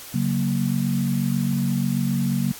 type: chord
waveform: sine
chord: F# major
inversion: second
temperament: equal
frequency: 138.59 / 185 / 233.1 Hz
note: C#3 / F#3 / A#3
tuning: 0 / 0 / 0 cents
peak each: -24 dBFS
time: 0.14-2.52 s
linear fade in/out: 5 ms
effects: white hiss -39 dBFS RMS until 2.59 s + AAC 64 kbps